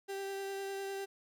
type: tone with vibrato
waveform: 35% pulse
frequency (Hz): 392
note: G4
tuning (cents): 0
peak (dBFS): -36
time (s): 0.08-1.06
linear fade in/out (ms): 20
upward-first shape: sine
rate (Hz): 9.9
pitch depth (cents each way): 11
effects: none